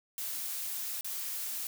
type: noise with dropouts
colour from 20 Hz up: blue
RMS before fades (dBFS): -37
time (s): 0.18-1.67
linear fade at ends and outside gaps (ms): 1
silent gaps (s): 1.01-1.045
effects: none